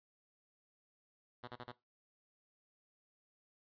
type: tone bursts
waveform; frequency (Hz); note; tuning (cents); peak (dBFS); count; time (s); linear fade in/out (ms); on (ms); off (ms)
5% pulse; 122.7; B2; -11; -34; 4; 1.43-1.72; 10; 47; 34
effects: noise-tail reverb RT60 0.2 s tail -17 dB re dry + resampled to 11025 Hz